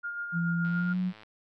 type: tone with tremolo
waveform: sine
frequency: 1413 Hz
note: F6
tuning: 20 cents sharp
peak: -31 dBFS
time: 0.03-0.94 s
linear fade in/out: 20 ms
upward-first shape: sine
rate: 7 Hz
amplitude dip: 40%
type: tone with pitch glide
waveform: sine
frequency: 170 to 183.26 Hz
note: F3 to F#3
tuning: -46 to -16 cents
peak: -26 dBFS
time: 0.32-1.13 s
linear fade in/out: 50 ms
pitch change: +130 cents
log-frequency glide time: 0.66-0.99 s
type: click train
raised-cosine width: 0.3 ms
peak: -34 dBFS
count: 64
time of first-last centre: 0.65-1.233 s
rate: 108 Hz
effects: none